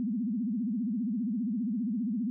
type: tone with vibrato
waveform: sine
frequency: 224.8 Hz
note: A3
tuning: 37 cents sharp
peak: -28 dBFS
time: 0-2.3 s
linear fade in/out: 0 ms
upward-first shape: sine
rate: 15 Hz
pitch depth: 230 cents each way
effects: none